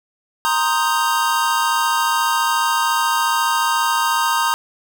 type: chord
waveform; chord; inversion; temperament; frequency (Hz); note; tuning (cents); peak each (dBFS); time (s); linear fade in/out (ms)
square; C minor seventh; third; equal; 932.3 / 1046.5 / 1244.5 / 1568; Bb5 / C6 / Eb6 / G6; 0 / 0 / 0 / 0; -20 / -24 / -22 / -25; 0.45-4.54; 0
effects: none